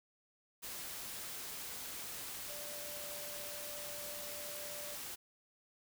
sine tone in noise, 587.3 Hz, D5, in tune, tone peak -50 dBFS, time 2.48-4.96 s, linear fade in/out 20 ms, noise white, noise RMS -45 dBFS, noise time 0.62-5.16 s, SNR -8 dB, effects none

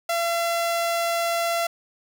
sawtooth tone, 679 Hz, F5, 49 cents flat, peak -18 dBFS, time 0.09-1.67 s, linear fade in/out 5 ms, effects none

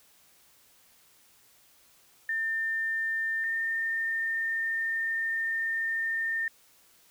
sine tone pair in turn, 1800 / 1813.6 Hz, A6 / A#6, +39 / -48 cents, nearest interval unison, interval 13 cents, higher second, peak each -27 dBFS, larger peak neither, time 2.29-3.44 / 3.44-6.48 s, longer second, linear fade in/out 2 ms, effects white hiss -61 dBFS RMS until 7.1 s

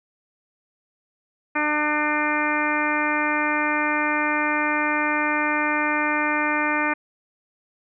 harmonic tone, 300 Hz, D4, 37 cents sharp, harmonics 1 / 2 / 3 / 4 / 5 / 6 / 7 / 8, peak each -27 / -31 / -27 / -28 / -28 / -28 / -29 / -28 dBFS, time 1.55-6.94 s, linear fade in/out 10 ms, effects none

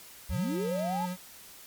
sine linear sweep, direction up, 46.12 to 903 Hz, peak -30 dBFS, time 0.29-1.06 s, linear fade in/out 10 ms
square tone with vibrato, 181.1 Hz, F#3, 37 cents flat, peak -33 dBFS, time 0.29-1.17 s, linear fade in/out 50 ms, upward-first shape sine, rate 9.7 Hz, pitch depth 22 cents each way
effects white hiss -50 dBFS RMS until 1.66 s + MP3 96 kbps

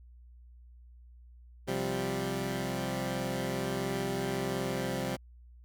15% pulse chord, C suspended fourth, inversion none, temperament equal, 130.81 / 174.61 / 196 Hz, C3 / F3 / G3, 0 / 0 / 0 cents, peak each -29 / -31 / -29 dBFS, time 1.67-5.17 s, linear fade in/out 20 ms, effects added 60 Hz sine -51 dBFS peak until 5.64 s

